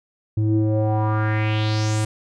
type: tone with low-pass filter sweep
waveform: square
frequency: 107.9 Hz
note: A2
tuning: 33 cents flat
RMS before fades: -20 dBFS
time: 0.37-2.05 s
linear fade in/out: 5 ms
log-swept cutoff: 220 to 9100 Hz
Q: 3.5
effects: none